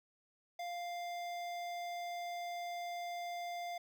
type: tone with notch filter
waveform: square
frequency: 698.5 Hz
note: F5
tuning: in tune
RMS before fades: -42 dBFS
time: 0.59-3.78 s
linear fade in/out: 5 ms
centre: 10000 Hz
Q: 0.88
effects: none